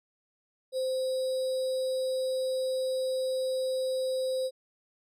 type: tone with sample-and-hold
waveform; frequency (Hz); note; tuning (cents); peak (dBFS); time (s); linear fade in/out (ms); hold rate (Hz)
sine; 519; C5; -14; -27; 0.72-4.51; 50; 4410
effects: low-pass 11000 Hz 12 dB/octave